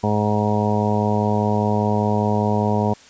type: harmonic tone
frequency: 105 Hz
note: G#2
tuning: 19 cents sharp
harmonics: 1 / 2 / 3 / 4 / 5 / 6 / 7 / 8 / 9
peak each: -22 / -21 / -32 / -25 / -28 / -28 / -27 / -32 / -26 dBFS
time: 0.03-2.94 s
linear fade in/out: 10 ms
effects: white hiss -47 dBFS RMS until 3.09 s + resampled to 16000 Hz